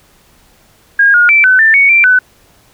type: tone with pitch steps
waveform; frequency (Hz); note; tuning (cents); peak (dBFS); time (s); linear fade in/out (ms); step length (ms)
sine; 1627 / 1433 / 2331 / 1513 / 1782 / 2228 / 2354 / 1502; G#6 / F6 / D7 / F#6 / A6 / C#7 / D7 / F#6; -36 / +44 / -14 / +38 / +22 / +8 / +3 / +26; -4; 0.99-2.19; 5; 150
effects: pink hiss -48 dBFS RMS until 2.73 s